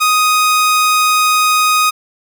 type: tone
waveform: sawtooth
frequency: 1248 Hz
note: D#6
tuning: 5 cents sharp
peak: -6 dBFS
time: 0-1.91 s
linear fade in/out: 20 ms
effects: none